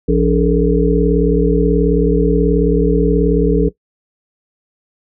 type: harmonic tone with a mistuned harmonic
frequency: 57.3 Hz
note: A#1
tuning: 29 cents flat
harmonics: 1 / 3 / 5 / 7 / 8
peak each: -16 / -16 / -16 / -16 / -16 dBFS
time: 0.08-3.69 s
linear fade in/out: 10 ms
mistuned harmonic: 7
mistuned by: +79 cents
effects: noise-tail reverb RT60 0.1 s tail -17 dB re dry